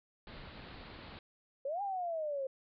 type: low-pass noise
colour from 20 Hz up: pink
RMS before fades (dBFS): -50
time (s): 0.27-1.19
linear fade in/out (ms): 2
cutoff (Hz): 4600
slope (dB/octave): 96
type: exponential two-way sweep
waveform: sine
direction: up then down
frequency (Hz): 523.3 to 820 to 523.3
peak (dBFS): -34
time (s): 1.65-2.47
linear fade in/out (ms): 5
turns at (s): 1.82
effects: none